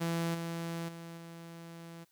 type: tone with level steps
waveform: sawtooth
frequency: 167.4 Hz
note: E3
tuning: 27 cents sharp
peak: -27 / -32 / -40 / -42 dBFS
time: 0-2.05 s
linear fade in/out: 20 ms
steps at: 0.34 / 0.88 / 1.17 s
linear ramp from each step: 10 ms
effects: white hiss -72 dBFS RMS until 2.11 s